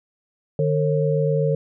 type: tone cluster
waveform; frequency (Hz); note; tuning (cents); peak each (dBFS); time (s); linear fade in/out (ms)
sine; 150.9 / 452.9 / 541; D3 / A#4 / C#5; +47 / -50 / -42; -20 / -22 / -24; 0.59-1.55; 2
effects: none